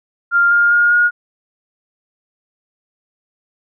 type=tone with pitch steps; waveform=sine; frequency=1396.9 / 1409.9 / 1423 / 1436.2 Hz; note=F6 / F6 / F6 / F6; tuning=0 / +16 / +32 / +48 cents; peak=-9 dBFS; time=0.31-1.11 s; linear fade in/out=50 ms; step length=200 ms; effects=none